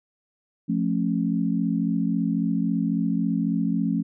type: chord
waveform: sine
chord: F augmented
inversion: none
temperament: just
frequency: 174.61 / 218.3 / 272.8 Hz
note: F3 / A3 / C#4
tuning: 0 / -13 / -28 cents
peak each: -25 / -25 / -26 dBFS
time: 0.68-4.03 s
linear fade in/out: 20 ms
effects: none